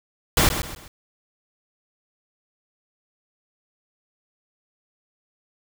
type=noise with echo; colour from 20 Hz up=pink; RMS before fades=-17 dBFS; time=0.37-0.49 s; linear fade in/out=2 ms; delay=130 ms; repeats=3; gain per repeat=-9 dB; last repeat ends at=0.88 s; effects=none